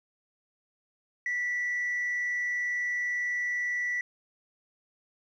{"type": "tone with frequency modulation", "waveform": "sine", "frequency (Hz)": 1960, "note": "B6", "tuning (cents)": -14, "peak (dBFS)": -26, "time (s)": [1.26, 4.01], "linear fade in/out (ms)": 2, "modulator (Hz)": 142, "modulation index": 0.24, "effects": ["tanh soft clip ceiling -25 dBFS", "11-bit"]}